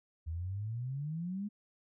sine exponential sweep, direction up, 77.78 to 212 Hz, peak -35 dBFS, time 0.26-1.49 s, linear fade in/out 20 ms, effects none

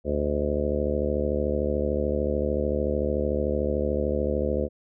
harmonic tone with a mistuned harmonic, 73.5 Hz, D2, 2 cents sharp, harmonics 1 / 2 / 3 / 4 / 5 / 6 / 7 / 8 / 9, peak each -29 / -37 / -31 / -35 / -31 / -32 / -28 / -37 / -37 dBFS, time 0.04-4.69 s, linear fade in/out 50 ms, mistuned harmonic 9, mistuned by -63 cents, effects none

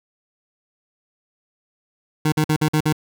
25% pulse tone bursts, 153.9 Hz, D#3, 19 cents flat, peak -12 dBFS, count 6, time 2.25-2.927 s, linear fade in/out 5 ms, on 72 ms, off 49 ms, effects none

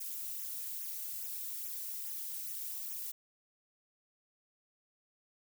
violet noise with flanger, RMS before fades -41 dBFS, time 0-3.12 s, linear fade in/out 10 ms, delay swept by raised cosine 0.22 to 2.62 ms, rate 2.4 Hz, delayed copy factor -0.85, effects none

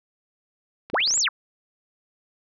clicks, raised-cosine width 0.3 ms, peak -22 dBFS, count 7, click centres 0.9 / 0.945 / 1.004 / 1.076 / 1.109 / 1.139 / 1.176 s
sine linear two-way sweep, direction up then down, 87.31 to 7880 to 827 Hz, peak -19 dBFS, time 0.93-1.29 s, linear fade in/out 10 ms, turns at 1.18 s
effects none

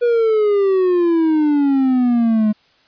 triangle exponential sweep, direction down, 485.5 to 210 Hz, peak -10 dBFS, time 0.01-2.53 s, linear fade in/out 20 ms, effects white hiss -55 dBFS RMS until 2.87 s + resampled to 11025 Hz

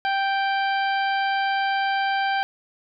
harmonic tone, 784 Hz, G5, in tune, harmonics 1 / 2 / 3 / 4 / 5 / 6, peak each -22 / -26 / -33 / -34 / -43 / -39 dBFS, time 0.05-2.43 s, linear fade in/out 0 ms, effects none

